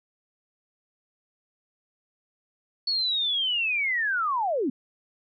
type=linear sweep; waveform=sine; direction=down; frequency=4435 to 228.3 Hz; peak=-23 dBFS; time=2.87-4.7 s; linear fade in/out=5 ms; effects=none